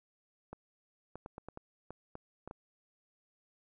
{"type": "clicks", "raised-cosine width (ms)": 1, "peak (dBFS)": -30, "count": 10, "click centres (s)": [0.53, 1.156, 1.261, 1.381, 1.486, 1.574, 1.906, 2.154, 2.476, 2.511], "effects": []}